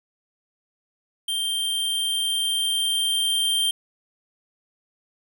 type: tone with level ramp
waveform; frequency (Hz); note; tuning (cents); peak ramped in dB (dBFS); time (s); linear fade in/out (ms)
square; 3163; G7; +15; -24 to -20; 1.28-3.71; 5
effects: none